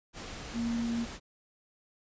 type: tone in noise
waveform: sine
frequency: 233.1 Hz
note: A#3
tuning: in tune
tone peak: -29 dBFS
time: 0.53-1.07 s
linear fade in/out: 50 ms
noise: pink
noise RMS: -42 dBFS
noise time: 0.13-1.2 s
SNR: +10 dB
effects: resampled to 16000 Hz